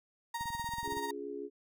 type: tone with tremolo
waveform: 35% pulse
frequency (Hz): 934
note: A#5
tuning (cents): +3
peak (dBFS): -32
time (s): 0.34-1.11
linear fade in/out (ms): 5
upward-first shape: sine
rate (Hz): 16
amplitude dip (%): 55
type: click train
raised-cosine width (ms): 5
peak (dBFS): -36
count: 13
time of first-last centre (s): 0.41-0.971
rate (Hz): 21.4
type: chord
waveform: sine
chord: Db major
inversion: none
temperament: equal with one note detuned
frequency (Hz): 283.2 / 349.2 / 415.3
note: Db4 / F4 / Ab4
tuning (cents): +37 / 0 / 0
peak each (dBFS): -44 / -45 / -40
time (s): 0.83-1.5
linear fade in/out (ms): 50
effects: none